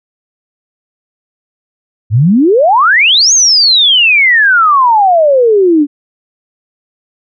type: exponential two-way sweep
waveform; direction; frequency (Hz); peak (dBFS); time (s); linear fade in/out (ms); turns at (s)
sine; up then down; 97.3 to 6645 to 279.7; -4; 2.1-5.87; 50; 3.33
effects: none